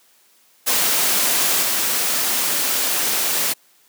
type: noise with level steps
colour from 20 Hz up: white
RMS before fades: -18 / -20 dBFS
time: 0.66-3.54 s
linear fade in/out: 20 ms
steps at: 1.62 s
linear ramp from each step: 10 ms
effects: white hiss -56 dBFS RMS until 3.88 s + high-pass 200 Hz 12 dB/octave